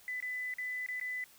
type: tone with dropouts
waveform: sine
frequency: 2000 Hz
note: B6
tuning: 21 cents sharp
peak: -35 dBFS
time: 0.08-1.24 s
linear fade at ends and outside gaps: 1 ms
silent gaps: 0.203-0.225 / 0.539-0.584 / 0.863-0.886 / 0.999-1.012 s
effects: white hiss -60 dBFS RMS until 1.38 s